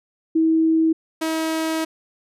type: tone pair in turn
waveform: sine / sawtooth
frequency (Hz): 322.2 / 320.4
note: E4 / E4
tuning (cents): -39 / -49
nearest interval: unison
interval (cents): 10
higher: first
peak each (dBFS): -14 / -17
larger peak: first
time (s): 0.35-0.93 / 1.21-1.85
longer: second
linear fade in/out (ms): 10
effects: resampled to 32000 Hz